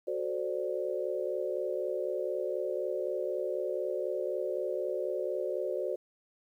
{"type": "chord", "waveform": "sine", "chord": "D dominant seventh", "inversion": "first", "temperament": "equal", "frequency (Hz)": [370, 440, 523.3, 587.3], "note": ["F#4", "A4", "C5", "D5"], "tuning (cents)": [0, 0, 0, 0], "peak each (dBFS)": [-35, -39, -35, -36], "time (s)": [0.07, 5.96], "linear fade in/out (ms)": 10, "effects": ["11-bit"]}